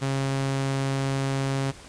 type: tone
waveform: sawtooth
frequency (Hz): 135.8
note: C#3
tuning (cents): -35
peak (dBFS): -20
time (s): 0.01-1.72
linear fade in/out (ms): 20
effects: pink hiss -46 dBFS RMS until 1.88 s + resampled to 22050 Hz